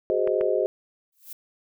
sine chord, Ab dominant seventh, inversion third, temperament just, 373.8 / 415.3 / 519.1 / 623 Hz, Gb4 / Ab4 / C5 / Eb5, +18 / 0 / -14 / +2 cents, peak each -26 dBFS, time 0.1-0.66 s, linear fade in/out 0 ms
clicks, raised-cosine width 0.5 ms, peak -20 dBFS, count 2, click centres 0.275 / 0.411 s
violet noise with exponential growth, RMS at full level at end -35 dBFS, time 1.12-1.33 s, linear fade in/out 5 ms, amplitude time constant 44 ms
effects none

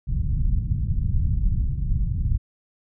pink low-pass noise, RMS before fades -22 dBFS, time 0.07-2.38 s, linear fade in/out 20 ms, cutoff 140 Hz, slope 24 dB/octave, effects none

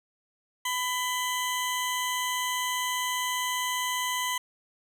20% pulse tone pair together, 1000 / 3175 Hz, B5 / G7, +21 / +21 cents, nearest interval octave + minor sixth, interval 2000 cents, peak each -23 / -30 dBFS, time 0.65-4.38 s, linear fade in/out 5 ms, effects none

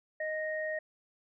sine tone pair together, 622.3 / 1864.7 Hz, D#5 / A#6, 0 / 0 cents, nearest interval octave + perfect fifth, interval 1900 cents, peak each -34 / -36 dBFS, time 0.2-0.79 s, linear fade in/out 5 ms, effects none

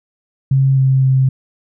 sine tone with pitch steps, 134.8 / 132.9 / 132.1 Hz, C#3 / C3 / C3, -48 / +27 / +17 cents, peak -9 dBFS, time 0.51-1.29 s, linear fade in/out 5 ms, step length 260 ms, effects none

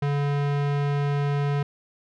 square tone with low-pass filter, 143.2 Hz, D3, 43 cents flat, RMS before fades -24 dBFS, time 0.02-1.63 s, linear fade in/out 5 ms, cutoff 2900 Hz, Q 0.63, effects none

